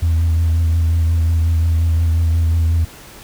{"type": "tone with vibrato", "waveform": "sine", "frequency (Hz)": 82.41, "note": "E2", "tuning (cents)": 0, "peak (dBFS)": -10, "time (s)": [0.02, 2.85], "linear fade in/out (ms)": 10, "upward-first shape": "triangle", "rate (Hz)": 5.6, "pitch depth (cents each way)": 35, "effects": ["tanh soft clip ceiling -10 dBFS", "pink hiss -39 dBFS RMS until 3.23 s"]}